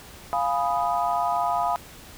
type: chord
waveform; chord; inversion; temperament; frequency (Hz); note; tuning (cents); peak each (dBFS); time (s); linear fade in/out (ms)
sine; F half-diminished seventh; none; equal; 698.5 / 830.6 / 987.8 / 1244.5; F5 / Ab5 / Cb6 / Eb6; 0 / 0 / 0 / 0; -25 / -28 / -27 / -29; 0.33-1.76; 0
effects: pink hiss -45 dBFS RMS until 2.17 s